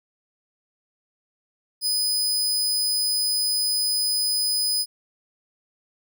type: tone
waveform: sawtooth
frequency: 5000 Hz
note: D#8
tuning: 8 cents sharp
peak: -18 dBFS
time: 1.81-4.86 s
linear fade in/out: 50 ms
effects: none